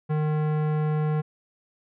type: tone with tanh clipping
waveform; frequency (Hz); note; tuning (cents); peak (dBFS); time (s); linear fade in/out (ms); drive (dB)
sine; 152.9; D#3; -30; -24; 0.09-1.22; 20; 18
effects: none